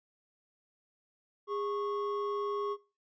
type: tone pair together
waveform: triangle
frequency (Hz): 409.2 / 1100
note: G#4 / C#6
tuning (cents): -26 / -14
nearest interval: octave + perfect fourth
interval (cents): 1712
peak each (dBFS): -32 / -35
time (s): 1.47-2.77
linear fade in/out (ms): 50
effects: noise-tail reverb RT60 0.3 s tail -20 dB re dry + resampled to 16000 Hz